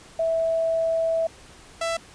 sine / sawtooth tone pair in turn, 655 / 664.5 Hz, E5 / E5, -11 / +14 cents, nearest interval unison, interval 25 cents, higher second, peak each -20 dBFS, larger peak neither, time 0.19-1.27 / 1.81-1.97 s, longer first, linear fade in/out 5 ms, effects pink hiss -48 dBFS RMS until 2.14 s + resampled to 22050 Hz

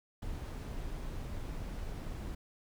brown noise, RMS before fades -40 dBFS, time 0.22-2.35 s, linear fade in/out 5 ms, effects none

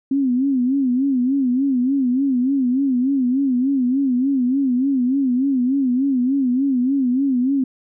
sine tone with vibrato, 261.6 Hz, C4, in tune, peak -15 dBFS, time 0.11-7.64 s, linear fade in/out 5 ms, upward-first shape sine, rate 3.4 Hz, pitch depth 120 cents each way, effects none

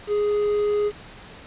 triangle tone with quantisation, 415.3 Hz, G#4, in tune, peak -17 dBFS, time 0.07-0.92 s, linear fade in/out 50 ms, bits 7, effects pink hiss -43 dBFS RMS until 1.46 s + resampled to 8000 Hz

